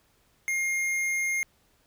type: tone with tanh clipping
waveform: sine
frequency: 2129 Hz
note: C7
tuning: 30 cents sharp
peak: -27 dBFS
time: 0.48-1.43 s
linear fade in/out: 0 ms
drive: 15 dB
effects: pink hiss -66 dBFS RMS until 1.86 s